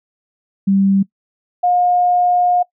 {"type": "tone pair in turn", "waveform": "sine", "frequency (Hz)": [195.5, 714.6], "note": ["G3", "F5"], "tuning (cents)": [-4, 40], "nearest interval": "octave + minor seventh", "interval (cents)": 2244, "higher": "second", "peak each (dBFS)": [-10, -11], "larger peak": "first", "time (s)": [[0.67, 1.03], [1.63, 2.63]], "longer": "second", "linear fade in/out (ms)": 10, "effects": ["noise-tail reverb RT60 0.1 s tail -21 dB re dry"]}